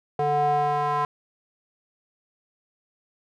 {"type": "tone with band-pass filter sweep", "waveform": "square", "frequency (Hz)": 146.83, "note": "D3", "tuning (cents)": 0, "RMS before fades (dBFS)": -23, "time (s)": [0.19, 1.05], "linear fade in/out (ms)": 2, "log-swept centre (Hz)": [630, 1000], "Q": 4.2, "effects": []}